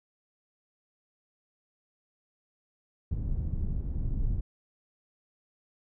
pink low-pass noise, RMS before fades -30 dBFS, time 3.11-4.41 s, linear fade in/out 5 ms, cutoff 120 Hz, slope 12 dB/octave, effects none

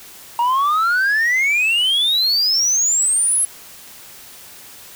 sine exponential sweep, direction up, 932.3 to 11000 Hz, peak -11 dBFS, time 0.39-3.45 s, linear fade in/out 2 ms, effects tanh soft clip ceiling -13 dBFS + white hiss -40 dBFS RMS until 4.95 s

